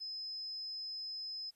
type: tone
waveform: sine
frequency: 5100 Hz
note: D#8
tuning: 42 cents sharp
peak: -40 dBFS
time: 0-1.51 s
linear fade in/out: 20 ms
effects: white hiss -75 dBFS RMS until 1.55 s + resampled to 32000 Hz